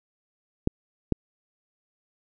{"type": "clicks", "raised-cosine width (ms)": 3, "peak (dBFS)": -8, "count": 2, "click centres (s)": [0.674, 1.123], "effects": []}